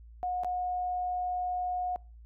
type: tone with dropouts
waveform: sine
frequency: 724 Hz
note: F#5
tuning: 38 cents flat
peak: -29 dBFS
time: 0.23-1.96 s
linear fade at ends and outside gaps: 0 ms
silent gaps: 0.435-0.446 s
effects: noise-tail reverb RT60 0.4 s tail -26 dB re dry + added 57 Hz sine -48 dBFS peak until 2.25 s